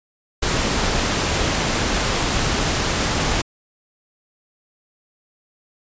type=noise; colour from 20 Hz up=pink; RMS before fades=-20 dBFS; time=0.42-3.42 s; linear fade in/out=10 ms; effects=resampled to 16000 Hz